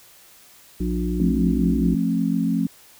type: harmonic tone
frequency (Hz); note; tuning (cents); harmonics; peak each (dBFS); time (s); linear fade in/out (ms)
59.8; A#1; +45; 1 / 3 / 5 / 6; -25 / -25 / -28 / -31; 0.8-1.95; 5
type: chord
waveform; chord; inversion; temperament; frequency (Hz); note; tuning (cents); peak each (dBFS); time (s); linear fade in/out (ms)
sine; F major; none; equal with one note detuned; 174.61 / 220 / 268.1; F3 / A3 / C4; 0 / 0 / +42; -23; 1.2-2.67; 2
effects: white hiss -50 dBFS RMS until 2.99 s